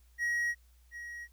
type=tone with echo; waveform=triangle; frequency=1900 Hz; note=A#6; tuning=33 cents sharp; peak=-27 dBFS; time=0.18-0.55 s; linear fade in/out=50 ms; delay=730 ms; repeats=1; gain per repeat=-12 dB; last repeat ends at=1.28 s; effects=added 60 Hz sine -59 dBFS peak until 1.32 s + white hiss -71 dBFS RMS until 1.32 s